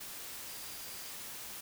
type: tone in noise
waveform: sine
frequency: 4772 Hz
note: D8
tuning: 27 cents sharp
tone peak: -55 dBFS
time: 0.47-1.12 s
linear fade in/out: 10 ms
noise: white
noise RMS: -45 dBFS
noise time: 0-1.61 s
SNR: -13 dB
effects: none